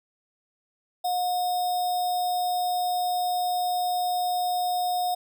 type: tone with sample-and-hold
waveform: sine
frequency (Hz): 720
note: F#5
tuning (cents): -47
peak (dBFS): -23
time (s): 1.04-5.15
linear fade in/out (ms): 10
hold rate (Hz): 4410
effects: none